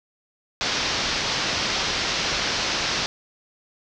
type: low-pass noise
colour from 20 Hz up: white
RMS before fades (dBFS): -25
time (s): 0.61-3.06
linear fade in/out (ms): 0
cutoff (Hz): 5800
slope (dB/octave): 48
effects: none